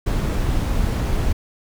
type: noise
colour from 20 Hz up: brown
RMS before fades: -20 dBFS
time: 0.06-1.33 s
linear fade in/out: 10 ms
effects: none